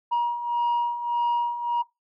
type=beating tone pair; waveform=sine; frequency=951 / 952.7 Hz; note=A#5 / A#5; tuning=+34 / +37 cents; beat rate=1.7 Hz; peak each=-26 / -21 dBFS; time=0.11-1.83 s; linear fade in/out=20 ms; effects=noise-tail reverb RT60 0.2 s tail -21 dB re dry + tanh soft clip ceiling -19 dBFS